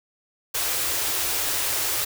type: band-stop noise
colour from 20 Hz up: white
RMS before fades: -25 dBFS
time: 0.54-2.05 s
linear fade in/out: 10 ms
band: 140 to 280 Hz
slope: 96 dB/octave
effects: none